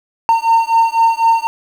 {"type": "beating tone pair", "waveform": "triangle", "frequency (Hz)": [910, 914], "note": ["A#5", "A#5"], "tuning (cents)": [-42, -34], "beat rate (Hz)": 4, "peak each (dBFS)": -11, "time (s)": [0.29, 1.47], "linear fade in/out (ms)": 0, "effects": ["7-bit"]}